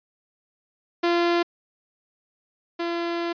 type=tone pair in turn; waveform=sawtooth; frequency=344.3 / 340.9 Hz; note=F4 / F4; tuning=-25 / -42 cents; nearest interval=unison; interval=17 cents; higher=first; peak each=-15 / -21 dBFS; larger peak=first; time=1.03-1.43 / 2.79-3.33 s; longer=second; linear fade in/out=10 ms; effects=resampled to 11025 Hz